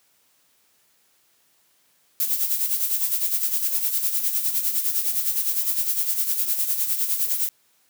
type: noise with tremolo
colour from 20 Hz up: violet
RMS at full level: -21 dBFS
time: 2.2-7.49 s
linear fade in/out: 0 ms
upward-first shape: sine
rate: 9.8 Hz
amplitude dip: 60%
effects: white hiss -63 dBFS RMS until 7.89 s + high-pass 100 Hz 12 dB/octave